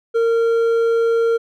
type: tone with hard clipping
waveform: sine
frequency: 460 Hz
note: A#4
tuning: 23 cents flat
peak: -15 dBFS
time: 0.14-1.38 s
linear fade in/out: 20 ms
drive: 5 dB
effects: none